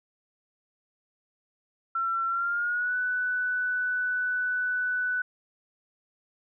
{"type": "tone with pitch glide", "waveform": "sine", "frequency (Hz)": [1352, 1491.5], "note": ["E6", "F#6"], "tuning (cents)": [43, 13], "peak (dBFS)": -25, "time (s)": [1.95, 5.22], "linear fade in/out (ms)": 5, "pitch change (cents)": 170, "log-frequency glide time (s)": [2.27, 2.96], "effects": []}